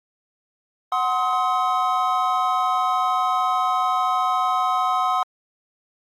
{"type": "chord", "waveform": "triangle", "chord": "C diminished", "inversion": "second", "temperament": "equal with one note detuned", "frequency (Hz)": [740, 1046.5, 1271.4], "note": ["Gb5", "C6", "Eb6"], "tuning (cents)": [0, 0, 37], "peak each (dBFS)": -21, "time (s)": [0.92, 5.23], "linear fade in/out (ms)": 2, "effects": ["Opus 24 kbps"]}